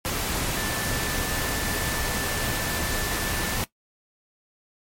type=tone in noise; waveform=sine; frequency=1760 Hz; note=A6; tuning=in tune; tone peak=-34 dBFS; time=0.57-3.57 s; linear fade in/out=0 ms; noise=pink; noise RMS=-27 dBFS; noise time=0.05-3.64 s; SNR=-10 dB; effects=noise-tail reverb RT60 0.1 s tail -17 dB re dry + MP3 64 kbps